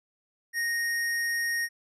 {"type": "tone", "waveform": "square", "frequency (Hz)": 1863, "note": "A#6", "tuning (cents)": -2, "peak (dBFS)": -27, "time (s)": [0.53, 1.69], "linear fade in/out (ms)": 50, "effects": ["resampled to 32000 Hz"]}